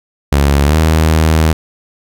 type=tone with pitch glide; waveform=sawtooth; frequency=70.7 to 79.36 Hz; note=C#2 to D#2; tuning=+35 to +35 cents; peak=-4 dBFS; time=0.32-1.53 s; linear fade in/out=5 ms; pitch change=+200 cents; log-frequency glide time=0.64-0.77 s; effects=none